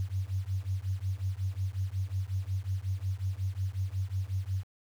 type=beating tone pair; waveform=sine; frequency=92.4 / 97.9 Hz; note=F#2 / G2; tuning=-2 / -2 cents; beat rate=5.5 Hz; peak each=-33 / -33 dBFS; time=0-4.64 s; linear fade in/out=0 ms; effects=9-bit